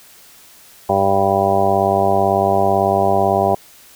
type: harmonic tone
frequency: 98 Hz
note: G2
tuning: in tune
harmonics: 1 / 2 / 3 / 4 / 5 / 6 / 7 / 8 / 10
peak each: -25 / -24 / -30 / -20 / -27 / -20 / -18 / -18 / -24 dBFS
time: 0.89-3.55 s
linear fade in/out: 5 ms
effects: white hiss -45 dBFS RMS until 3.95 s